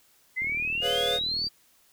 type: exponential sweep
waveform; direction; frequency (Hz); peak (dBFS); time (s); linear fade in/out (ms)
sine; up; 2010 to 4740; -26; 0.36-1.49; 20
type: click train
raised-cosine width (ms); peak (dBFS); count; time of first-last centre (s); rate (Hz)
3; -32; 42; 0.42-1.469; 39.1
type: chord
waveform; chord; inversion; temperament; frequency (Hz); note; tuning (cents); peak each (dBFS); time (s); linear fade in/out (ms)
square; C# dominant seventh; second; equal; 415.3 / 493.9 / 554.4 / 698.5; G#4 / B4 / C#5 / E#5; 0 / 0 / 0 / 0; -35 / -31 / -33 / -33; 0.81-1.2; 50
effects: white hiss -62 dBFS RMS until 1.92 s